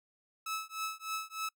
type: tone with tremolo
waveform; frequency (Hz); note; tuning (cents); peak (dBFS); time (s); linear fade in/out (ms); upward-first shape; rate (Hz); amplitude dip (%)
sawtooth; 1300; E6; -24; -29; 0.46-1.49; 5; triangle; 3.3; 100
effects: noise-tail reverb RT60 0.1 s tail -25 dB re dry